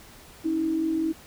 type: tone pair together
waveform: sine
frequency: 277.2 / 321.9 Hz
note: C#4 / E4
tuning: 0 / -41 cents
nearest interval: minor third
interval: 259 cents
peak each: -33 / -23 dBFS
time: 0.44-1.13 s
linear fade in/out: 20 ms
effects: pink hiss -49 dBFS RMS until 1.26 s